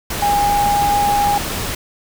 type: tone in noise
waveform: sine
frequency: 817 Hz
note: G#5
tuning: 29 cents flat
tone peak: -13 dBFS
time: 0.22-1.38 s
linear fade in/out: 5 ms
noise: pink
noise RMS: -23 dBFS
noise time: 0.1-1.75 s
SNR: +7 dB
effects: none